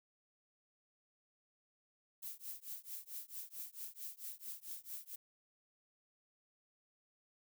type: noise with tremolo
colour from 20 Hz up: violet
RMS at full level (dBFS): -44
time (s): 2.22-5.16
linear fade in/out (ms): 10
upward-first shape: triangle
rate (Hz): 4.5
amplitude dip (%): 100
effects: none